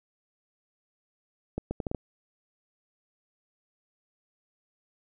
accelerating click train, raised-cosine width 2 ms, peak -17 dBFS, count 6, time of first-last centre 1.58-1.947 s, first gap 130 ms, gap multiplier 0.71, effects none

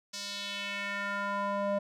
square tone with band-pass filter sweep, 201.1 Hz, G3, 44 cents sharp, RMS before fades -34 dBFS, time 0.13-1.79 s, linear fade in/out 10 ms, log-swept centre 5400 to 620 Hz, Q 2.3, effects none

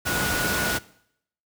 sine tone in noise, 1459 Hz, F#6, 25 cents flat, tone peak -28 dBFS, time 0.05-0.79 s, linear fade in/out 20 ms, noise pink, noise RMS -25 dBFS, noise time 0.05-0.79 s, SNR -6 dB, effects noise-tail reverb RT60 0.7 s tail -20 dB re dry + high-pass 80 Hz 12 dB/octave

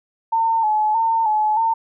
sine tone with vibrato, 880 Hz, A5, in tune, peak -15 dBFS, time 0.32-1.74 s, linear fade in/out 10 ms, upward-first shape square, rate 1.6 Hz, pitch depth 50 cents each way, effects none

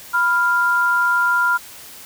sine tone pair together, 987.8 / 1396.9 Hz, B5 / F6, 0 / 0 cents, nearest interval tritone, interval 600 cents, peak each -20 / -15 dBFS, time 0.13-1.58 s, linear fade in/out 20 ms, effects white hiss -39 dBFS RMS until 2.05 s

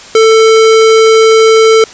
square tone, 444 Hz, A4, 16 cents sharp, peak -3 dBFS, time 0.15-1.84 s, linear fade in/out 2 ms, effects white hiss -31 dBFS RMS until 1.93 s + resampled to 16000 Hz

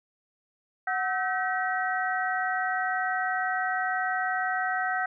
sine tone cluster, 740 / 1299 / 1540 / 1914 Hz, F#5 / E6 / G6 / A#6, 0 / -26 / -31 / +45 cents, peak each -29 / -34 / -30 / -33 dBFS, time 0.87-5.06 s, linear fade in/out 5 ms, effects none

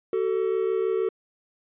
triangle tone pair together, 378.3 / 444.6 Hz, F#4 / A4, +38 / +18 cents, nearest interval minor third, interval 280 cents, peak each -23 dBFS, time 0.13-1.09 s, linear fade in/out 2 ms, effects resampled to 8000 Hz

